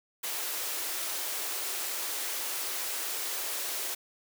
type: high-pass noise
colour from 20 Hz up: white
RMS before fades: -34 dBFS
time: 0.23-3.95 s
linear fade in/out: 10 ms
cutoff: 310 Hz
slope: 48 dB/octave
effects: none